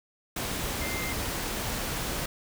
sine tone in noise, 2095 Hz, C7, 2 cents sharp, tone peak -35 dBFS, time 0.81-1.13 s, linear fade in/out 5 ms, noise pink, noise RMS -32 dBFS, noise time 0.36-2.26 s, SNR -6 dB, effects none

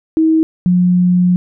sine tone pair in turn, 319.5 / 179.31 Hz, D#4 / F3, +46 / +46 cents, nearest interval minor seventh, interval 1000 cents, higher first, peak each -8 dBFS, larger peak neither, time 0.17-0.43 / 0.66-1.36 s, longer second, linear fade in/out 0 ms, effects none

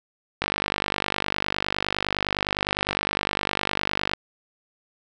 click train, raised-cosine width 0.3 ms, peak -6 dBFS, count 186, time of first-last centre 0.42-4.135 s, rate 49.8 Hz, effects none

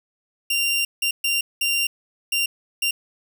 sawtooth tone bursts at uneven times, 2776 Hz, F7, 11 cents flat, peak -16 dBFS, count 6, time 0.5-0.85 / 1.02-1.11 / 1.24-1.41 / 1.61-1.87 / 2.32-2.46 / 2.82-2.91 s, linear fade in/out 5 ms, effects none

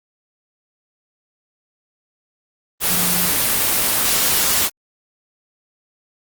sine tone in noise, 177.9 Hz, F3, 32 cents sharp, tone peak -26 dBFS, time 2.87-3.33 s, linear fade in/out 50 ms, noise white, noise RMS -17 dBFS, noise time 2.8-4.7 s, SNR -12 dB, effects Opus 24 kbps

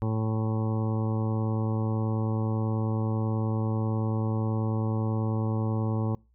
harmonic tone, 110.2 Hz, A2, 3 cents sharp, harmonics 1 / 2 / 3 / 4 / 5 / 7 / 8 / 9 / 10, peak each -26 / -32 / -36 / -38 / -40 / -43 / -44 / -45 / -46 dBFS, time 0.02-6.15 s, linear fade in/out 0 ms, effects noise-tail reverb RT60 0.3 s tail -26 dB re dry + added 60 Hz sine -61 dBFS peak until 6.34 s

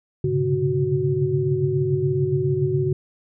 sine tone cluster, 102 / 125.5 / 135.5 / 142.6 / 370.8 Hz, G#2 / B2 / C#3 / C#3 / F#4, -31 / +28 / -39 / +49 / +4 cents, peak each -30 / -28 / -27 / -23 / -22 dBFS, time 0.24-2.93 s, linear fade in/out 5 ms, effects none

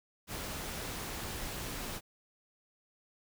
pink noise, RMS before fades -40 dBFS, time 0.27-2.01 s, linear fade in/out 50 ms, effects none

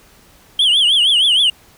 sine tone with vibrato, 3136 Hz, G7, in tune, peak -7 dBFS, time 0.59-1.5 s, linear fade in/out 5 ms, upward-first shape triangle, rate 6.4 Hz, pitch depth 200 cents each way, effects tanh soft clip ceiling -9 dBFS + pink hiss -48 dBFS RMS until 1.77 s

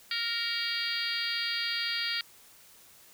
harmonic tone with a mistuned harmonic, 466.2 Hz, A#4, in tune, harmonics 3 / 4 / 5 / 6 / 7 / 8 / 9 / 10, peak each -39 / -37 / -38 / -39 / -38 / -39 / -39 / -34 dBFS, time 0.11-2.21 s, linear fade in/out 2 ms, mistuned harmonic 5, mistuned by -25 cents, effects white hiss -56 dBFS RMS until 3.13 s

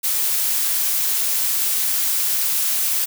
blue noise, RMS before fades -20 dBFS, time 0.03-3.06 s, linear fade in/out 20 ms, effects none

